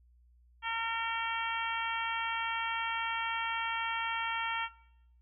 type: harmonic tone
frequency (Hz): 456.4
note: A#4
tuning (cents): -37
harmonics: 2 / 3 / 4 / 5 / 6 / 7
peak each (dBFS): -36 / -38 / -39 / -40 / -41 / -41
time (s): 0.62-4.69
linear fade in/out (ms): 50
effects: noise-tail reverb RT60 0.7 s tail -17 dB re dry + added 60 Hz sine -60 dBFS peak until 5.21 s